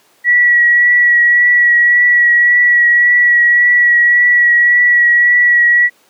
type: tone with vibrato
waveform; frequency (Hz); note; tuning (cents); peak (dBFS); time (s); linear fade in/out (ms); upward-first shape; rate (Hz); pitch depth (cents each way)
sine; 1931; B6; -39; -6; 0.24-5.9; 50; triangle; 1.8; 18
effects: pink hiss -51 dBFS RMS until 6.09 s + high-pass 300 Hz 12 dB/octave